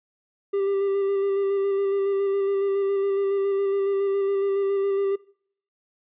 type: tone with vibrato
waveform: triangle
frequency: 394.9 Hz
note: G4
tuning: 13 cents sharp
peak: -19 dBFS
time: 0.53-5.16 s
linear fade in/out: 10 ms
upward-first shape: square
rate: 7.2 Hz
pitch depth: 15 cents each way
effects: noise-tail reverb RT60 0.6 s tail -23 dB re dry + resampled to 8000 Hz